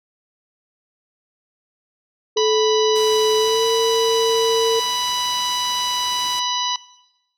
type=tone with pitch glide; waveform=sine; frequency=433.7 to 453.2 Hz; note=A4 to A#4; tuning=-25 to -49 cents; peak=-16 dBFS; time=2.36-4.8 s; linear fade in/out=10 ms; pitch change=+76 cents; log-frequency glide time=3.38-3.64 s
type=harmonic tone; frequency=987.8 Hz; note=B5; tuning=in tune; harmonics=1 / 2 / 3 / 4 / 5 / 6; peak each=-24 / -36 / -25 / -25 / -30 / -28 dBFS; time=2.37-6.76 s; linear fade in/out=2 ms
type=noise; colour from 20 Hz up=white; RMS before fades=-33 dBFS; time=2.95-6.4 s; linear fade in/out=10 ms
effects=noise-tail reverb RT60 0.9 s tail -18 dB re dry + low-pass 12000 Hz 12 dB/octave